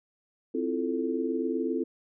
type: chord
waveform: sine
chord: F major seventh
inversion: second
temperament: equal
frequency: 261.6 / 329.6 / 349.2 / 440 Hz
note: C4 / E4 / F4 / A4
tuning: 0 / 0 / 0 / 0 cents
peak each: -31 / -32 / -34 / -32 dBFS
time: 0.54-1.84 s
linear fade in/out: 10 ms
effects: none